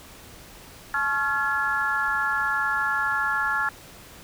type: tone cluster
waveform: sine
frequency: 859 / 1095 / 1383 / 1698 Hz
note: A5 / C#6 / F6 / G#6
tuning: -42 / -22 / -17 / +38 cents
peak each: -31 / -31 / -25 / -26 dBFS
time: 0.94-3.69 s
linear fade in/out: 2 ms
effects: pink hiss -46 dBFS RMS until 4.23 s